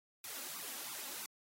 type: noise with flanger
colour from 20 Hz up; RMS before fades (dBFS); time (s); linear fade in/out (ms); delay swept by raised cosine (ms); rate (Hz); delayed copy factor
white; -45; 0.24-1.26; 2; 0.81 to 3.71; 3; +0.95
effects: high-pass 200 Hz 12 dB/octave + AAC 48 kbps